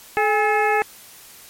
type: harmonic tone with a mistuned harmonic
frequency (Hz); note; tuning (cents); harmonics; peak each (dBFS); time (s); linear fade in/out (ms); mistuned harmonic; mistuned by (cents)
430; A4; -40; 1 / 2 / 3 / 4 / 5 / 6; -21 / -19 / -27 / -24 / -26 / -29; 0.17-0.82; 0; 2; -80
effects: white hiss -44 dBFS RMS until 1.49 s + MP3 64 kbps